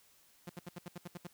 sawtooth tone bursts, 175.5 Hz, F3, 9 cents sharp, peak -38 dBFS, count 9, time 0.47-1.272 s, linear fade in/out 5 ms, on 26 ms, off 71 ms, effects white hiss -66 dBFS RMS until 1.33 s

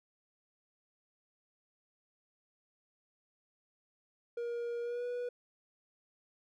triangle tone with pitch glide, 473.5 to 488.2 Hz, A#4 to B4, +27 to -20 cents, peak -33 dBFS, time 4.37-5.29 s, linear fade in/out 5 ms, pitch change +53 cents, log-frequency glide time 4.82-5.05 s, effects none

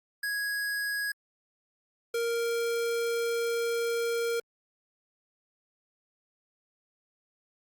square tone pair in turn, 1661.2 / 466.2 Hz, G#6 / A#4, 0 / 0 cents, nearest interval octave + minor seventh, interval 2200 cents, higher first, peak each -30 / -28 dBFS, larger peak second, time 0.23-1.12 / 2.14-4.4 s, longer second, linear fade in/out 5 ms, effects Opus 48 kbps

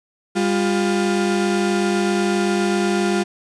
35% pulse tone pair together, 200 / 352.3 Hz, G3 / F4, +35 / +15 cents, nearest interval minor seventh, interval 980 cents, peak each -18 dBFS, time 0.35-3.24 s, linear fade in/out 20 ms, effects resampled to 22050 Hz + 8-bit

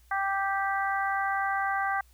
harmonic tone, 392 Hz, G4, in tune, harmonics 2 / 3 / 4 / 5, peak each -29 / -32 / -31 / -36 dBFS, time 0.11-2.01 s, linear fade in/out 5 ms, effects added 60 Hz sine -56 dBFS peak until 2.13 s + white hiss -65 dBFS RMS until 2.13 s

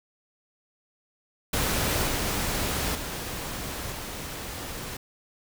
pink noise with level steps, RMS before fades -26 / -28 / -34 / -36 dBFS, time 1.53-4.97 s, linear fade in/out 5 ms, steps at 2.07 / 2.95 / 3.92 s, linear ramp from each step 2 ms, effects none

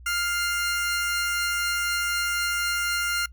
sawtooth tone pair together, 1400 / 2098 Hz, F6 / C7, +4 / +4 cents, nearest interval perfect fifth, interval 700 cents, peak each -21 / -28 dBFS, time 0.06-3.26 s, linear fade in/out 5 ms, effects noise-tail reverb RT60 0.1 s tail -23 dB re dry + added 61 Hz sine -43 dBFS peak until 3.32 s

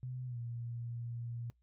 sine tone with pitch glide, 126.7 to 118.22 Hz, B2 to A#2, +45 to +25 cents, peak -39 dBFS, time 0.03-1.5 s, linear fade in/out 0 ms, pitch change -120 cents, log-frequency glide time 0.26-0.38 s, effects noise-tail reverb RT60 0.1 s tail -20 dB re dry + added 60 Hz sine -70 dBFS peak until 1.62 s

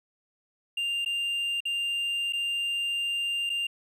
triangle tone with dropouts, 2794 Hz, F7, in tune, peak -25 dBFS, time 0.77-3.67 s, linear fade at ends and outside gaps 5 ms, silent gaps 1.049-1.059 / 1.605-1.653 / 2.325-2.332 / 3.495-3.499 s, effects resampled to 32000 Hz

